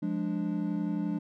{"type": "chord", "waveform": "triangle", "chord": "D diminished", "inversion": "first", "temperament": "equal with one note detuned", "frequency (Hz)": [176.13, 207.7, 293.7], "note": ["F3", "Ab3", "D4"], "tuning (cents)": [15, 0, 0], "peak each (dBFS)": -31, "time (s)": [0.02, 1.19], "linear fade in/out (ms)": 10, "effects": []}